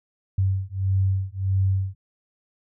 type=beating tone pair; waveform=sine; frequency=95.1 / 96.7 Hz; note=F#2 / G2; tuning=+48 / -23 cents; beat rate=1.6 Hz; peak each=-23 dBFS; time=0.38-1.95 s; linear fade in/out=5 ms; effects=none